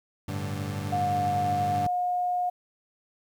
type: chord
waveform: 30% pulse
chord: G suspended second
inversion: none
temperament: equal with one note detuned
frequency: 98 / 110 / 145.31 Hz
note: G2 / A2 / D3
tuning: 0 / 0 / -18 cents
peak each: -30 / -35 / -32 dBFS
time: 0.28-1.87 s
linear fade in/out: 5 ms
type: tone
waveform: sine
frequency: 718 Hz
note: F5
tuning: 48 cents sharp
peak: -24 dBFS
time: 0.92-2.5 s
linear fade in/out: 10 ms
effects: 10-bit